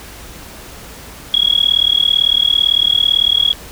sine tone with amplitude modulation, 3322 Hz, G#7, in tune, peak -6 dBFS, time 1.34-3.53 s, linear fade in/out 0 ms, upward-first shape sine, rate 37.9 Hz, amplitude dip 100%, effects added 56 Hz sine -40 dBFS peak until 3.71 s + pink hiss -35 dBFS RMS until 3.71 s

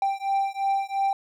triangle beating tone pair, 784 / 786.9 Hz, G5 / G5, 0 / +6 cents, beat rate 2.9 Hz, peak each -24 dBFS, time 0.02-1.13 s, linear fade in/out 2 ms, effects none

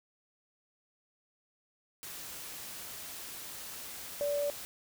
sine tone in noise, 577 Hz, D5, 31 cents flat, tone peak -29 dBFS, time 4.21-4.5 s, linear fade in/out 0 ms, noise white, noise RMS -44 dBFS, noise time 2.03-4.65 s, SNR +12 dB, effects none

